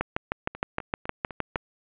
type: two click trains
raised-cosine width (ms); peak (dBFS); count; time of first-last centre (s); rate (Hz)
0.5; -10 / -22; 11 / 5; 0.01-1.558 / 0.55-1.56; 6.46 / 3.96
effects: resampled to 8000 Hz + 7-bit